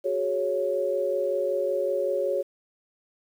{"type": "chord", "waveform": "sine", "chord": "F# suspended second", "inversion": "none", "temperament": "equal", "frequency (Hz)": [370, 415.3, 554.4], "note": ["F#4", "G#4", "C#5"], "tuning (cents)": [0, 0, 0], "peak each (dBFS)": [-30, -30, -25], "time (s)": [0.04, 2.43], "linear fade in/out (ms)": 20, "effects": ["9-bit"]}